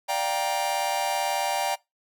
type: chord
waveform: 45% pulse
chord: G minor seventh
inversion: second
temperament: just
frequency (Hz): 588 / 705.6 / 784 / 940.8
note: D5 / F5 / G5 / Bb5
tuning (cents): +2 / +18 / 0 / +16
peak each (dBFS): -32 / -32 / -28 / -30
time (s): 0.08-1.76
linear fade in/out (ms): 20
effects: noise-tail reverb RT60 0.2 s tail -22 dB re dry